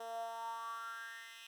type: tone with high-pass filter sweep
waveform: 10% pulse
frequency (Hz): 228.7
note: A#3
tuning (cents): -33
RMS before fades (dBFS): -45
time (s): 0-1.47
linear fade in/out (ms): 5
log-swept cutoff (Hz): 560 to 2500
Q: 7
effects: none